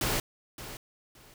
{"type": "noise with echo", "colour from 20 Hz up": "pink", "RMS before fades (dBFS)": -29, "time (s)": [0.01, 0.2], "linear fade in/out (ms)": 2, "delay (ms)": 570, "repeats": 2, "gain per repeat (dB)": -13, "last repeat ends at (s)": 1.34, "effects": []}